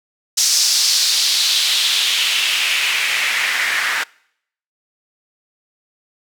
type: noise with band-pass filter sweep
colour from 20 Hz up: white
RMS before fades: -17 dBFS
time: 0.37-4.04 s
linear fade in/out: 10 ms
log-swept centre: 5700 to 1700 Hz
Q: 2.6
effects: noise-tail reverb RT60 0.7 s tail -25 dB re dry